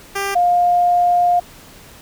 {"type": "tone pair in turn", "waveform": ["10% pulse", "sine"], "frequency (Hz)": [396.5, 706.5], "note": ["G4", "F5"], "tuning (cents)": [20, 20], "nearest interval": "minor seventh", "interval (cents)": 1000, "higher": "second", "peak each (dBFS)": -11, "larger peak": "neither", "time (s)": [[0.15, 0.35], [0.35, 1.4]], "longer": "second", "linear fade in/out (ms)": 10, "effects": ["pink hiss -42 dBFS RMS until 2.01 s"]}